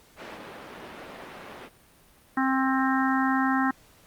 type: band-pass noise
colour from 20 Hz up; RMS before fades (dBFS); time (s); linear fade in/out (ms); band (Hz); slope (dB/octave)
pink; -42; 0.16-1.7; 50; 250 to 2600; 12
type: harmonic tone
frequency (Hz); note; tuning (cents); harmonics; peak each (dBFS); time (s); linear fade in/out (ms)
264.6; C4; +20; 1 / 3 / 4 / 5 / 6 / 7; -24 / -29 / -30 / -31 / -32 / -32; 2.37-3.71; 5
effects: pink hiss -57 dBFS RMS until 4.06 s + Opus 48 kbps